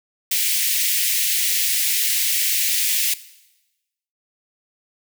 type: high-pass noise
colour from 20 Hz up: white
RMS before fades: -20 dBFS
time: 0.31-3.14 s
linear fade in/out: 5 ms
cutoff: 1900 Hz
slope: 48 dB/octave
effects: noise-tail reverb RT60 1.0 s tail -17 dB re dry